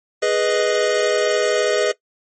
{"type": "chord", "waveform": "square", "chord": "G# minor", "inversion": "none", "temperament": "equal", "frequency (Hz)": [415.3, 493.9, 622.3], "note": ["G#4", "B4", "D#5"], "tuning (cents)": [0, 0, 0], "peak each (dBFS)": -21, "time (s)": [0.22, 1.92], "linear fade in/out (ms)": 10, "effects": ["noise-tail reverb RT60 0.1 s tail -18 dB re dry", "MP3 32 kbps"]}